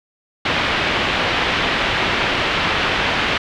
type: low-pass noise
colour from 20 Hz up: white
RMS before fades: -19 dBFS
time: 0.45-3.38 s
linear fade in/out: 5 ms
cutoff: 3200 Hz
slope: 24 dB/octave
effects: none